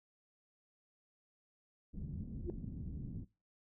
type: low-pass noise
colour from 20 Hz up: white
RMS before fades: -44 dBFS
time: 1.93-3.25 s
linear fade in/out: 20 ms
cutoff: 210 Hz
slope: 24 dB/octave
type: tone with exponential growth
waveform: sine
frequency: 349.2 Hz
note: F4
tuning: in tune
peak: -32 dBFS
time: 2.42-2.5 s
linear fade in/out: 1 ms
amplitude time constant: 17 ms
effects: noise-tail reverb RT60 0.3 s tail -22 dB re dry